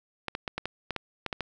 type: clicks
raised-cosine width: 0.3 ms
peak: -15 dBFS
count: 10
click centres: 0.283 / 0.351 / 0.478 / 0.58 / 0.656 / 0.907 / 0.963 / 1.263 / 1.328 / 1.407 s
effects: none